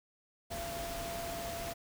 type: tone in noise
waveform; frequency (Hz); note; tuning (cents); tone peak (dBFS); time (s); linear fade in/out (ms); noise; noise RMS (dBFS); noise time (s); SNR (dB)
sine; 680; F5; -46; -40; 0.5-1.74; 20; pink; -42; 0.5-1.74; -1
effects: none